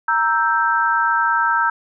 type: chord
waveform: sine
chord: E diminished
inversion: second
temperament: equal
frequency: 932.3 / 1318.5 / 1568 Hz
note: Bb5 / E6 / G6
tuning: 0 / 0 / 0 cents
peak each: -19 dBFS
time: 0.08-1.7 s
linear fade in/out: 5 ms
effects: none